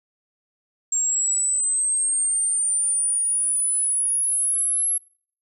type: linear sweep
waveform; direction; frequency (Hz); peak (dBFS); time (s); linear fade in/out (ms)
sine; up; 7459 to 11175; -19; 0.92-4.98; 5
effects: noise-tail reverb RT60 0.5 s tail -25 dB re dry